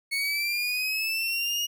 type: linear sweep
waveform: 30% pulse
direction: up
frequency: 2203 to 2881 Hz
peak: -23 dBFS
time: 0.11-1.67 s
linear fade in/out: 20 ms
effects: none